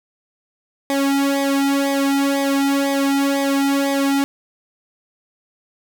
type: tone with flanger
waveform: sawtooth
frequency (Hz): 277.2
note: C#4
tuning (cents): 0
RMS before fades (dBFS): -18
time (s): 0.9-4.24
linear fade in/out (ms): 0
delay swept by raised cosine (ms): 0.7 to 1.8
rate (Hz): 2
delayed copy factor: -0.9
effects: none